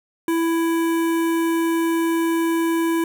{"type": "tone with notch filter", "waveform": "square", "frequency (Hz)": 331.3, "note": "E4", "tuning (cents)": 9, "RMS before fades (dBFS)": -20, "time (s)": [0.28, 3.04], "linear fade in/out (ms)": 2, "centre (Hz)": 4700, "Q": 0.87, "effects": []}